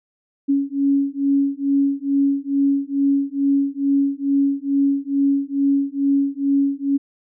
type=beating tone pair; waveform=sine; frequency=277.2 / 279.5 Hz; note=C#4 / C#4; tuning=0 / +14 cents; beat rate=2.3 Hz; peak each=-19 dBFS; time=0.48-6.98 s; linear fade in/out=20 ms; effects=none